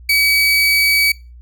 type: tone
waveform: 30% pulse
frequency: 2277 Hz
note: C#7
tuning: 46 cents sharp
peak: -9 dBFS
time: 0.09-1.12 s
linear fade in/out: 5 ms
effects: noise-tail reverb RT60 0.3 s tail -23 dB re dry + added 60 Hz sine -36 dBFS peak until 1.41 s